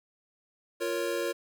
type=chord; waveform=square; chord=Bb minor; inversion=second; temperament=equal; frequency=349.2 / 466.2 / 554.4 Hz; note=F4 / Bb4 / Db5; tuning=0 / 0 / 0 cents; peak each=-34 dBFS; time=0.8-1.33 s; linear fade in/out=20 ms; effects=none